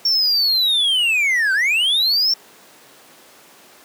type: linear two-way sweep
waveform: triangle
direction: down then up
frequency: 5510 to 1500 to 5510 Hz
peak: -13 dBFS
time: 0.05-2.34 s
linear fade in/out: 5 ms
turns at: 1.53 s
effects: pink hiss -46 dBFS RMS until 3.84 s + high-pass 300 Hz 12 dB/octave